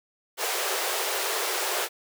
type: high-pass noise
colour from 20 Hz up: pink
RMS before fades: -28 dBFS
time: 0.37-1.89 s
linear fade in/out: 50 ms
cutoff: 360 Hz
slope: 96 dB/octave
effects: none